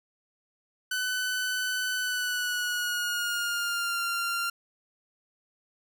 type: tone with pitch glide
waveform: sawtooth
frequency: 1504 to 1387.2 Hz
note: F#6 to F6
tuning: +28 to -12 cents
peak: -24 dBFS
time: 0.91-4.5 s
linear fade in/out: 5 ms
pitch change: -140 cents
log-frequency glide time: 1.95-4.01 s
effects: none